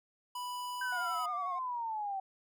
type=tone; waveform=square; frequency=987.8 Hz; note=B5; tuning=in tune; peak=-38 dBFS; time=0.35-1.26 s; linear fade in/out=5 ms
type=exponential sweep; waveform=sine; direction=down; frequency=1568 to 762 Hz; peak=-34 dBFS; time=0.81-2.2 s; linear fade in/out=5 ms
type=tone with vibrato; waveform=triangle; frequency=720 Hz; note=F#5; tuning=47 cents flat; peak=-38 dBFS; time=0.92-1.59 s; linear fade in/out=5 ms; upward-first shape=sine; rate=11 Hz; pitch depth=55 cents each way
effects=none